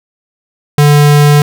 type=tone; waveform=square; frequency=146.6 Hz; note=D3; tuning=3 cents flat; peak=-4 dBFS; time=0.78-1.42 s; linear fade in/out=2 ms; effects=none